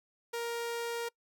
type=tone; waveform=sawtooth; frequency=468.6 Hz; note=A#4; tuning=9 cents sharp; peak=-30 dBFS; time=0.33-1.09 s; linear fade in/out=10 ms; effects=noise-tail reverb RT60 0.1 s tail -25 dB re dry